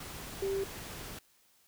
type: tone in noise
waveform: sine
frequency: 390.8 Hz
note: G4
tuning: 5 cents flat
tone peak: -30 dBFS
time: 0.42-0.64 s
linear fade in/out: 5 ms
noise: pink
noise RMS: -44 dBFS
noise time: 0-1.19 s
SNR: +11 dB
effects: white hiss -67 dBFS RMS until 1.67 s